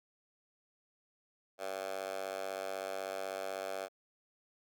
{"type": "tone with high-pass filter", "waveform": "10% pulse", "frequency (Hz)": 96.1, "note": "G2", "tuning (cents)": -34, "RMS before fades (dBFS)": -40, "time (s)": [1.58, 3.89], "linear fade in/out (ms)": 50, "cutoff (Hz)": 640, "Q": 2.8, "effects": []}